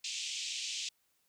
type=band-pass noise; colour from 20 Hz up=pink; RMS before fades=-39 dBFS; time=0.04-0.89 s; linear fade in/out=5 ms; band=2500 to 7600 Hz; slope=48 dB/octave; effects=white hiss -75 dBFS RMS until 1.28 s